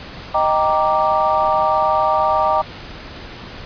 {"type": "chord", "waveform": "sine", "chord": "Eb major seventh", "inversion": "none", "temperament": "equal", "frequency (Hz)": [622.3, 784, 932.3, 1174.7], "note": ["Eb5", "G5", "Bb5", "D6"], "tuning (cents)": [0, 0, 0, 0], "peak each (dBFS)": -19, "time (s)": [0.34, 2.62], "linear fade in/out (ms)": 10, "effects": ["pink hiss -34 dBFS RMS until 3.65 s", "resampled to 11025 Hz"]}